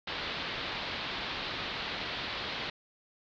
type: low-pass noise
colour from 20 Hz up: white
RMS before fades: -37 dBFS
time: 0.07-2.7 s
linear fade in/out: 5 ms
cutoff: 4300 Hz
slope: 48 dB/octave
effects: none